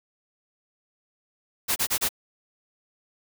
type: noise bursts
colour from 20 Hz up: white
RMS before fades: -24 dBFS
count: 4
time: 1.68-2.091 s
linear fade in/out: 20 ms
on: 81 ms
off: 29 ms
effects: none